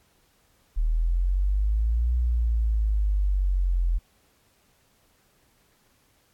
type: exponential two-way sweep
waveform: sine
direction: up then down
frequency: 37.92 to 60.9 to 42.12 Hz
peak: -20 dBFS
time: 0.76-3.99 s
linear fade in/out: 20 ms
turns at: 2.15 s
effects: pink hiss -64 dBFS RMS until 6.33 s + AAC 64 kbps